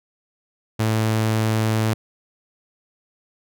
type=tone; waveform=sawtooth; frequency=110 Hz; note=A2; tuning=in tune; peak=-14 dBFS; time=0.79-1.94 s; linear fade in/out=10 ms; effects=none